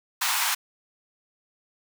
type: high-pass noise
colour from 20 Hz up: pink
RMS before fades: -25 dBFS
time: 0.21-0.55 s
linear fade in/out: 10 ms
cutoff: 830 Hz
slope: 48 dB/octave
effects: none